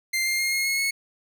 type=tone with pitch steps; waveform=sawtooth; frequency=2093 / 2112 / 2132 / 2152 / 2172 / 2192 Hz; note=C7 / C7 / C7 / C7 / C#7 / C#7; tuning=0 / +16 / +32 / +48 / -36 / -20 cents; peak=-19 dBFS; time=0.13-0.91 s; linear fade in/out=10 ms; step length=130 ms; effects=none